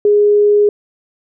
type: tone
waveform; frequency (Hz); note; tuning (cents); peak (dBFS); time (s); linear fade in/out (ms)
sine; 413.9; G#4; -6; -7; 0.05-0.69; 2
effects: none